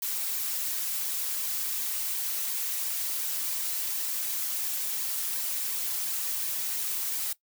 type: noise with flanger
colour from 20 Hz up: blue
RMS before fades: -31 dBFS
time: 0.02-7.33 s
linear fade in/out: 5 ms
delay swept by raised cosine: 1.4 to 5.7 ms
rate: 2.8 Hz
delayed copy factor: -0.6
effects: noise-tail reverb RT60 0.1 s tail -18 dB re dry